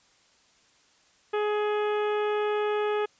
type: harmonic tone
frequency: 419.6 Hz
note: G#4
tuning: 18 cents sharp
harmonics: 1 / 2 / 3 / 4 / 5 / 6 / 7 / 8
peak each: -25 / -33 / -35 / -39 / -45 / -42 / -47 / -47 dBFS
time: 1.33-3.06 s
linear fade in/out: 10 ms
effects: white hiss -62 dBFS RMS until 3.19 s + resampled to 16000 Hz